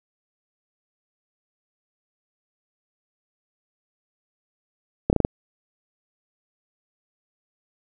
slowing click train, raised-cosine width 2 ms, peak -4 dBFS, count 5, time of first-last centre 5.1-5.249 s, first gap 29 ms, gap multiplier 1.17, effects none

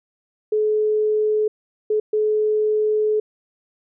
sine tone bursts at uneven times, 427.7 Hz, A4, 49 cents flat, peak -16 dBFS, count 3, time 0.52-1.48 / 1.9-2 / 2.13-3.2 s, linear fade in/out 5 ms, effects none

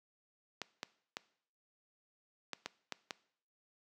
clicks, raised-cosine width 0.2 ms, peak -21 dBFS, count 7, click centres 0.617 / 0.831 / 1.169 / 2.533 / 2.66 / 2.923 / 3.108 s, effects noise-tail reverb RT60 0.6 s tail -20 dB re dry + high-pass 200 Hz 12 dB/octave

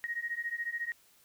sine beating tone pair, 1871 / 1885 Hz, A#6 / A#6, +6 / +19 cents, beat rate 14 Hz, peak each -37 / -36 dBFS, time 0.04-0.92 s, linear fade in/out 0 ms, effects white hiss -64 dBFS RMS until 1.24 s

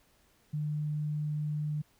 sine tone, 150.4 Hz, D3, 42 cents sharp, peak -30 dBFS, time 0.53-1.82 s, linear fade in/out 10 ms, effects pink hiss -67 dBFS RMS until 1.99 s

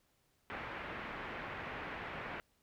white low-pass noise, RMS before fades -44 dBFS, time 0.5-2.4 s, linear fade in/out 0 ms, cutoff 2200 Hz, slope 24 dB/octave, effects pink hiss -75 dBFS RMS until 2.62 s

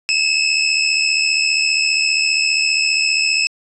25% pulse tone pair together, 2562 / 2637 Hz, E7 / E7, -50 / 0 cents, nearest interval unison, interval 50 cents, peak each -13 dBFS, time 0.09-3.47 s, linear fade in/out 0 ms, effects resampled to 24000 Hz

